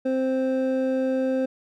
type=tone pair together; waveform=triangle; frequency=261.6 / 523.2 Hz; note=C4 / C5; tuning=0 / 0 cents; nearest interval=octave; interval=1200 cents; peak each=-22 / -22 dBFS; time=0.05-1.46 s; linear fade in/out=10 ms; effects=none